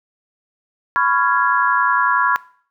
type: chord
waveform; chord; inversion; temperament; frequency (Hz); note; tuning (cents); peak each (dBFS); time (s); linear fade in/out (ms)
sine; C# dominant seventh; third; just; 997.9 / 1108.7 / 1385.9 / 1663.1; B5 / C#6 / E#6 / G#6; +18 / 0 / -14 / +2; -19; 0.96-2.36; 0
effects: noise-tail reverb RT60 0.5 s tail -20 dB re dry